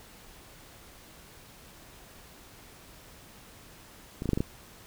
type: clicks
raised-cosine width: 3 ms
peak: -21 / -19 / -13 / -12 / -15 / -14 dBFS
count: 6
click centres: 4.221 / 4.257 / 4.291 / 4.333 / 4.375 / 4.405 s
effects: pink hiss -52 dBFS RMS until 4.86 s